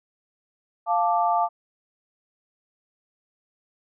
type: chord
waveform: sine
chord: D minor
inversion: first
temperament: equal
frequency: 698.5 / 880 / 1174.7 Hz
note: F5 / A5 / D6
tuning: 0 / 0 / 0 cents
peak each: -22 / -23 / -26 dBFS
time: 0.86-1.49 s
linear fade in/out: 50 ms
effects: none